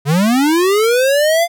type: linear sweep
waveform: square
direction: up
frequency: 133.9 to 698.5 Hz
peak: -11 dBFS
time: 0.05-1.48 s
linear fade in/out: 50 ms
effects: none